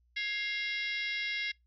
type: harmonic tone with a mistuned harmonic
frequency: 554.4 Hz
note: C#5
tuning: in tune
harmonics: 3 / 4 / 5 / 6 / 7 / 8 / 9 / 10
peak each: -42 / -34 / -42 / -42 / -42 / -51 / -46 / -50 dBFS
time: 0.16-1.52 s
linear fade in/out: 10 ms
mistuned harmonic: 4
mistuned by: -81 cents
effects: noise-tail reverb RT60 0.2 s tail -26 dB re dry + added 60 Hz sine -66 dBFS peak until 1.66 s